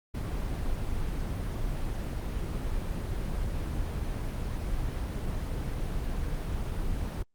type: noise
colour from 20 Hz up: brown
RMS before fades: -31 dBFS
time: 0.14-7.23 s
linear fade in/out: 10 ms
effects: Opus 24 kbps